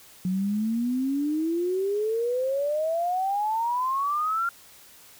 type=exponential sweep; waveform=sine; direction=up; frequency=180.7 to 1400 Hz; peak=-23 dBFS; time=0.25-4.49 s; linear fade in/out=2 ms; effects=white hiss -51 dBFS RMS until 5.19 s